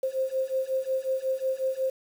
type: beating tone pair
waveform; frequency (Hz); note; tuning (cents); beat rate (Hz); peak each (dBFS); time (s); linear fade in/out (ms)
sine; 523.3 / 528.8; C5 / C5; 0 / +18; 5.5; -29 / -28; 0.03-1.9; 5
effects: 8-bit